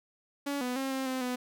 sawtooth tone with pitch steps, 283 / 248.9 / 268.1 / 265.3 / 259.3 / 249.6 Hz, C#4 / B3 / C4 / C4 / C4 / B3, +36 / +14 / +42 / +24 / -15 / +19 cents, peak -27 dBFS, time 0.46-1.36 s, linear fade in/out 10 ms, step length 150 ms, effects none

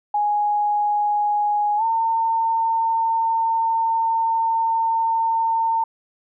sine tone with pitch glide, 831 to 906.2 Hz, G#5 to A#5, +1 to -49 cents, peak -17 dBFS, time 0.14-5.84 s, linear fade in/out 5 ms, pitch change +150 cents, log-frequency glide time 1.77-1.83 s, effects none

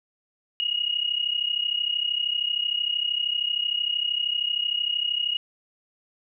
sine tone pair together, 2866 / 2899 Hz, F7 / F#7, +44 / -36 cents, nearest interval unison, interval 20 cents, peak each -26 / -26 dBFS, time 0.6-5.37 s, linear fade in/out 0 ms, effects none

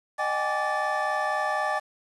triangle tone cluster, 613 / 769 / 833 / 1164 / 1754 Hz, D#5 / G5 / G#5 / D6 / A6, -26 / -33 / +5 / -16 / -6 cents, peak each -29 dBFS, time 0.18-1.8 s, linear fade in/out 20 ms, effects resampled to 24000 Hz + 8-bit

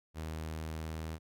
sawtooth tone with pitch glide, 79.2 to 79.75 Hz, D#2 to D#2, +31 to +43 cents, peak -34 dBFS, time 0.14-1.19 s, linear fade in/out 50 ms, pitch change +12 cents, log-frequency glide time 0.72-1.08 s, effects none

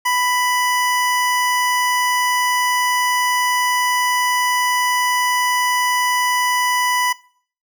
25% pulse tone, 990 Hz, B5, 4 cents sharp, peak -12 dBFS, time 0.05-7.13 s, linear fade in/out 10 ms, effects noise-tail reverb RT60 0.5 s tail -20 dB re dry

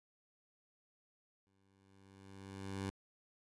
15% pulse tone with exponential growth, 97.2 Hz, G2, 14 cents flat, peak -31 dBFS, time 1.47-2.9 s, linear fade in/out 0 ms, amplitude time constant 310 ms, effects resampled to 24000 Hz

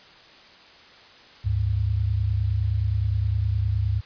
sine tone pair together, 73.42 / 103.08 Hz, D2 / G#2, 0 / -12 cents, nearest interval tritone, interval 588 cents, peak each -25 / -22 dBFS, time 1.44-4.01 s, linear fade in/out 20 ms, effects white hiss -49 dBFS RMS until 4.05 s + resampled to 11025 Hz

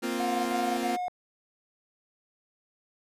sawtooth chord, Bb suspended second, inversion none, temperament equal, 233.1 / 261.6 / 349.2 Hz, Bb3 / C4 / F4, 0 / 0 / 0 cents, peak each -29 dBFS, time 0.02-0.97 s, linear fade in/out 20 ms
triangle tone bursts, 722 Hz, F#5, 43 cents flat, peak -27 dBFS, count 3, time 0.2-1.082 s, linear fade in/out 0 ms, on 250 ms, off 66 ms
effects resampled to 32000 Hz

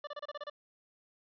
25% pulse tone bursts, 587.3 Hz, D5, in tune, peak -35 dBFS, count 8, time 0.04-0.499 s, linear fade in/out 5 ms, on 32 ms, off 29 ms, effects resampled to 11025 Hz + 11-bit

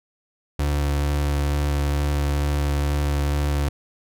35% pulse tone with vibrato, 72.2 Hz, D2, 29 cents flat, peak -18 dBFS, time 0.59-3.69 s, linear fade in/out 5 ms, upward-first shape sine, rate 2.2 Hz, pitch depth 12 cents each way, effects none

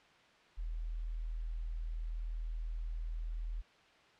sine tone, 40.41 Hz, E1, 34 cents flat, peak -36 dBFS, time 0.57-3.62 s, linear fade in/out 20 ms, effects white hiss -63 dBFS RMS until 4.19 s + low-pass 3000 Hz 12 dB/octave

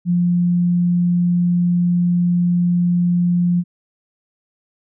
sine tone, 175.5 Hz, F3, 9 cents sharp, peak -13 dBFS, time 0.05-3.64 s, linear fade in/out 50 ms, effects none

